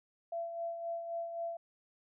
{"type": "tone with tremolo", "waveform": "sine", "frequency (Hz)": 675, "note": "E5", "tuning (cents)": 41, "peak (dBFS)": -34, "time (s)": [0.32, 1.57], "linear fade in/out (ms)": 5, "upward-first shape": "sine", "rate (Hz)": 3.8, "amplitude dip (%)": 50, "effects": []}